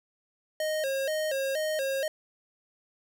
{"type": "tone with vibrato", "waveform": "square", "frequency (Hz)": 579, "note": "D5", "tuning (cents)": -25, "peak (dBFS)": -28, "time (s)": [0.6, 2.08], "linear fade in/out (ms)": 2, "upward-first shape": "square", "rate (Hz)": 2.1, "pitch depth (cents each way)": 120, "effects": []}